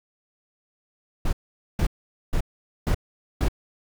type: noise bursts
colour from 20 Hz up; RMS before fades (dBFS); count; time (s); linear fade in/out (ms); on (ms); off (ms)
brown; -21; 5; 1.25-3.485; 5; 79; 460
effects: none

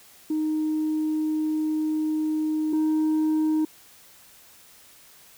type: tone pair in turn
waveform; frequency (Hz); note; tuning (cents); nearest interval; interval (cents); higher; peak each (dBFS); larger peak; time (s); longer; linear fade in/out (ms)
sine; 310 / 311.4; D#4 / D#4; -6 / +2; unison; 8; second; -21 / -17; second; 0.3-2.73 / 2.73-3.65; first; 5
effects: tanh soft clip ceiling -19 dBFS + white hiss -52 dBFS RMS until 5.37 s

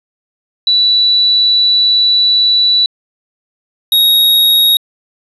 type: tone pair in turn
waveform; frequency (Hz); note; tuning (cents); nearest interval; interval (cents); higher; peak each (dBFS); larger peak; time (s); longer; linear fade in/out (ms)
sine / square; 3951 / 3769; B7 / A#7; 0 / +18; minor second; 82; first; -7; neither; 0.67-2.86 / 3.92-4.77; first; 2
effects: resampled to 32000 Hz

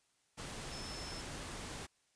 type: tone in noise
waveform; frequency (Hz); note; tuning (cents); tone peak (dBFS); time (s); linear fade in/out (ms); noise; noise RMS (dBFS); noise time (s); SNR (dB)
sine; 5274; E8; 0; -48; 0.71-1.22; 20; pink; -45; 0.37-1.87; -6
effects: white hiss -75 dBFS RMS until 2.15 s + resampled to 22050 Hz

